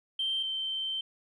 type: tone pair in turn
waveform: sine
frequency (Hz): 3136 / 3111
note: G7 / G7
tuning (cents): 0 / -14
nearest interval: unison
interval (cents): 14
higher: first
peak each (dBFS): -27 / -30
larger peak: first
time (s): 0.19-0.43 / 0.43-1.01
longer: second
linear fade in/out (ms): 5
effects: tanh soft clip ceiling -23 dBFS